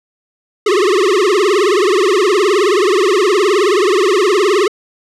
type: tone with vibrato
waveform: square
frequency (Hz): 390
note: G4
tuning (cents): -9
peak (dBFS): -10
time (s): 0.66-4.68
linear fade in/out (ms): 5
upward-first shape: triangle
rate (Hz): 19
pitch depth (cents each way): 220
effects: low-pass 7000 Hz 12 dB/octave